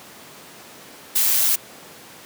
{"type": "noise with amplitude modulation", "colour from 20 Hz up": "blue", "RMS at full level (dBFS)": -17, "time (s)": [1.15, 1.56], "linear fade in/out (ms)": 10, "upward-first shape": "sine", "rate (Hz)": 115, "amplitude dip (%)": 25, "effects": ["pink hiss -42 dBFS RMS until 2.25 s", "high-pass 200 Hz 12 dB/octave"]}